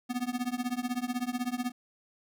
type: tone with tremolo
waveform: square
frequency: 246.9 Hz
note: B3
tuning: in tune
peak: -27 dBFS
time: 0.09-1.72 s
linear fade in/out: 20 ms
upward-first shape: triangle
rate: 16 Hz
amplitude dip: 100%
effects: none